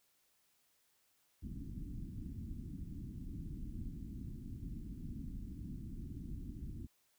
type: low-pass noise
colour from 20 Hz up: pink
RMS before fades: -45 dBFS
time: 1.42-6.87 s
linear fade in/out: 20 ms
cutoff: 300 Hz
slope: 48 dB/octave
effects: white hiss -75 dBFS RMS until 7.18 s